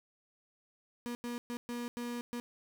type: tone bursts at uneven times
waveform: 35% pulse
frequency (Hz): 240.1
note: B3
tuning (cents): -49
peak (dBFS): -35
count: 6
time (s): 1.06-1.15 / 1.24-1.38 / 1.5-1.57 / 1.69-1.88 / 1.97-2.21 / 2.33-2.4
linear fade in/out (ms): 0
effects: none